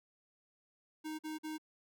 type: tone bursts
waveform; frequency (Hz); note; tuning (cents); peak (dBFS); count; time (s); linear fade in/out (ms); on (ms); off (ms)
square; 311.1; D#4; 0; -40; 3; 1.04-1.582; 20; 150; 46
effects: none